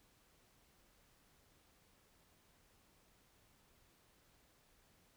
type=silence; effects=pink hiss -71 dBFS RMS until 5.16 s